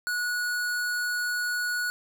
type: tone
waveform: square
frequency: 1462 Hz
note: F#6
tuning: 21 cents flat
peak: -27 dBFS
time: 0.07-1.9 s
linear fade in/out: 0 ms
effects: 9-bit